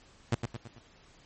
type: tone with echo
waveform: sawtooth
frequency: 116.54 Hz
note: A#2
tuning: in tune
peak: -20 dBFS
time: 0.32-0.35 s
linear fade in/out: 5 ms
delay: 110 ms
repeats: 4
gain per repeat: -6 dB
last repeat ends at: 0.79 s
effects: pink hiss -59 dBFS RMS until 1.25 s + MP3 32 kbps